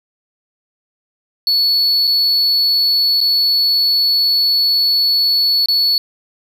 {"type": "tone with dropouts", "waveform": "triangle", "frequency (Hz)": 4418, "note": "C#8", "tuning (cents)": -7, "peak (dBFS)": -10, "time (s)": [1.47, 5.98], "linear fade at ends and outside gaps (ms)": 1, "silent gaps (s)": [[2.071, 2.075], [3.205, 3.212], [5.659, 5.685]], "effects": []}